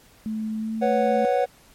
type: tone with pitch glide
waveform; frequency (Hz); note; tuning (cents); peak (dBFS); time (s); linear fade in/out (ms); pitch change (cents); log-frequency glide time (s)
sine; 218.1 to 221.9; A3 to A3; -15 to +15; -25; 0.26-1.25; 0; +30; 0.57-0.73
type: chord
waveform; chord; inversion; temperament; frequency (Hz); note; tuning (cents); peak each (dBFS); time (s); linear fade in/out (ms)
triangle; B suspended second; none; equal; 493.9 / 554.4 / 740; B4 / C#5 / F#5; 0 / 0 / 0; -21; 0.81-1.46; 20
effects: pink hiss -54 dBFS RMS until 1.74 s + MP3 64 kbps